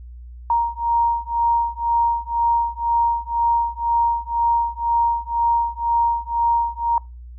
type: beating tone pair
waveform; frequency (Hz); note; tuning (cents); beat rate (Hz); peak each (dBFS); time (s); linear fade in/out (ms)
sine; 935 / 937; A#5 / A#5; +5 / +9; 2; -20; 0.5-6.98; 2
effects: noise-tail reverb RT60 0.3 s tail -26 dB re dry + added 60 Hz sine -35 dBFS peak until 7.38 s